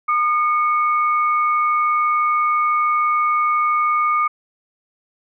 sine tone pair together, 1216.5 / 2217 Hz, D#6 / C#7, -39 / 0 cents, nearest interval minor seventh, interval 1039 cents, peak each -15 / -25 dBFS, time 0.08-4.28 s, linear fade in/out 10 ms, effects none

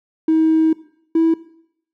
triangle tone pair in turn, 318.9 / 326.5 Hz, D#4 / E4, +43 / -17 cents, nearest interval unison, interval 40 cents, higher second, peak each -8 dBFS, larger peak neither, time 0.28-0.73 / 1.15-1.34 s, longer first, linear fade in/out 5 ms, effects noise-tail reverb RT60 0.7 s tail -21 dB re dry + tanh soft clip ceiling -8 dBFS

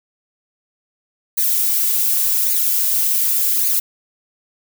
violet noise with flanger, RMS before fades -17 dBFS, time 1.37-3.8 s, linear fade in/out 10 ms, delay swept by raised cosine 0.45 to 6.35 ms, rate 0.87 Hz, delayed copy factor +0.7, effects none

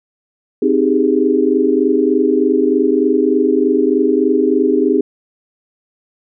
sine chord, Ab major seventh, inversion first, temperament equal, 261.6 / 311.1 / 392 / 415.3 Hz, C4 / Eb4 / G4 / Ab4, 0 / 0 / 0 / 0 cents, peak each -16 dBFS, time 0.62-5.01 s, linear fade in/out 5 ms, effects none

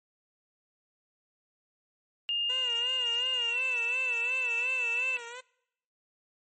sine tone with pitch glide, 2824 to 2650 Hz, F7 to E7, +19 to +9 cents, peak -27 dBFS, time 2.29-5.17 s, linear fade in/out 0 ms, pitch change -110 cents, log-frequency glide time 3.45-3.61 s
10% pulse tone with vibrato, 491.9 Hz, B4, 7 cents flat, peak -32 dBFS, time 2.49-5.41 s, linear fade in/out 10 ms, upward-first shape sine, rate 2.8 Hz, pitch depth 95 cents each way
violet noise with exponential decay, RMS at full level -36 dBFS, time 3.13-3.4 s, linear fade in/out 5 ms, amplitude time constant 58 ms
effects noise-tail reverb RT60 0.8 s tail -24 dB re dry + MP3 32 kbps

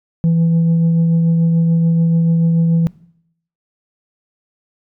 sine tone with tremolo, 166 Hz, E3, 12 cents sharp, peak -7 dBFS, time 0.24-2.87 s, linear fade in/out 0 ms, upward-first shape triangle, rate 6.9 Hz, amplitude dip 30%, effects noise-tail reverb RT60 0.7 s tail -22 dB re dry + tanh soft clip ceiling -9 dBFS

